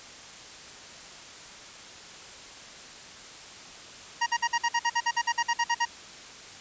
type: tone bursts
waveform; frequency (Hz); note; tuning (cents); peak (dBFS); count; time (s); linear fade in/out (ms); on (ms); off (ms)
25% pulse; 942; A#5; +18; -19; 16; 4.21-5.854; 10; 54; 52
effects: white hiss -45 dBFS RMS until 6.6 s + resampled to 16000 Hz